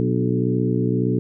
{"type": "harmonic tone with a mistuned harmonic", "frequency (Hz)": 61.74, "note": "B1", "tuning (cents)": 0, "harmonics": [2, 3, 4, 5, 6, 7], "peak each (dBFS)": [-22, -24, -25, -26, -27, -27], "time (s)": [0, 1.19], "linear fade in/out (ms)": 0, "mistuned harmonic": 5, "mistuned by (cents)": -38, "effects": []}